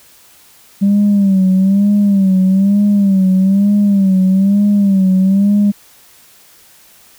sine tone with vibrato, 196 Hz, G3, in tune, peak -6 dBFS, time 0.81-5.72 s, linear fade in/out 20 ms, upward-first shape sine, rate 1.1 Hz, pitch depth 81 cents each way, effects tanh soft clip ceiling -5 dBFS + white hiss -45 dBFS RMS until 7.18 s

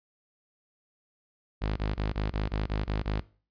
sawtooth tone bursts, 51.91 Hz, G#1, in tune, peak -23 dBFS, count 9, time 1.61-3.21 s, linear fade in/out 20 ms, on 160 ms, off 20 ms, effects noise-tail reverb RT60 0.4 s tail -20 dB re dry + resampled to 11025 Hz

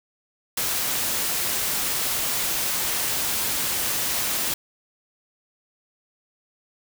white noise, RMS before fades -25 dBFS, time 0.57-4.54 s, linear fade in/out 5 ms, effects none

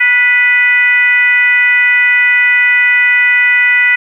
sine tone with frequency modulation, 1976 Hz, B6, in tune, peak -6 dBFS, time 0-3.96 s, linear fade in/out 10 ms, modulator 508 Hz, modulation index 0.74, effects 8-bit

